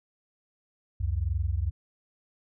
sine tone pair together, 67.53 / 89.6 Hz, C#2 / F2, -45 / +45 cents, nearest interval perfect fourth, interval 490 cents, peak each -28 dBFS, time 1-1.71 s, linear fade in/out 10 ms, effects none

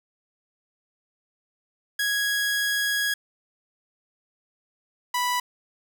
sawtooth tone pair in turn, 1659 / 986.4 Hz, G#6 / B5, -2 / -2 cents, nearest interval major sixth, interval 900 cents, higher first, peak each -19 dBFS, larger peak neither, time 1.99-3.14 / 5.14-5.4 s, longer first, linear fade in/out 5 ms, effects 10-bit

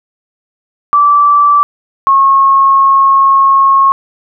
sine tone pair in turn, 1162 / 1089.2 Hz, D6 / C#6, -19 / -31 cents, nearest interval minor second, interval 112 cents, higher first, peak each -4 dBFS, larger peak neither, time 0.93-1.63 / 2.07-3.92 s, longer second, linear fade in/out 0 ms, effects none

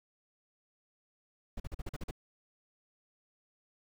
brown noise bursts, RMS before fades -38 dBFS, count 8, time 1.57-2.111 s, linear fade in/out 5 ms, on 30 ms, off 43 ms, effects none

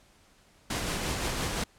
pink noise with tremolo, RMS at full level -30 dBFS, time 0.7-1.64 s, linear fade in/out 5 ms, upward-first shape sine, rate 5.8 Hz, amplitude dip 30%, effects pink hiss -61 dBFS RMS until 1.78 s + low-pass 10000 Hz 12 dB/octave

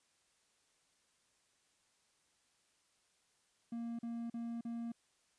triangle tone bursts, 233.1 Hz, A#3, in tune, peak -37 dBFS, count 4, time 3.72-4.92 s, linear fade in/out 5 ms, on 270 ms, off 40 ms, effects white hiss -75 dBFS RMS until 5.38 s + resampled to 22050 Hz

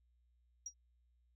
sine tone with exponential decay, 5710 Hz, F8, 37 cents sharp, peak -37 dBFS, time 0.66-0.74 s, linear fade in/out 5 ms, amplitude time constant 16 ms, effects tanh soft clip ceiling -36 dBFS + added 60 Hz sine -70 dBFS peak until 1.35 s

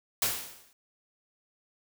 white noise with exponential decay, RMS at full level -25 dBFS, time 0.22-0.73 s, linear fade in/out 2 ms, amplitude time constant 110 ms, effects none

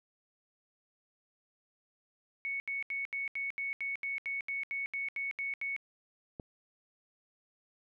sine tone bursts, 2217 Hz, C#7, in tune, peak -33 dBFS, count 15, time 2.45-5.764 s, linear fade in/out 0 ms, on 150 ms, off 76 ms
click, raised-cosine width 2 ms, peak -28 dBFS, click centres 6.398 s
effects none

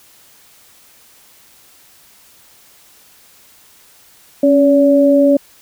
sine tone pair together, 277.2 / 569.7 Hz, C#4 / C#5, 0 / +47 cents, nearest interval octave, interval 1247 cents, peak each -10 dBFS, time 4.43-5.37 s, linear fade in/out 5 ms, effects white hiss -47 dBFS RMS until 5.61 s

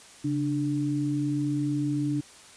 sine tone pair together, 139.12 / 294.6 Hz, C#3 / D4, +7 / +6 cents, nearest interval octave + minor second, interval 1299 cents, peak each -29 / -26 dBFS, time 0.24-2.21 s, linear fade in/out 10 ms, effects white hiss -50 dBFS RMS until 2.56 s + resampled to 22050 Hz

